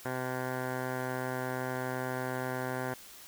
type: tone with low-pass filter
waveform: 10% pulse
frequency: 128.2 Hz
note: C3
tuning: 35 cents flat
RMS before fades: -35 dBFS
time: 0.05-2.94 s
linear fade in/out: 5 ms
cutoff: 1400 Hz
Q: 5.7
effects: white hiss -51 dBFS RMS until 3.27 s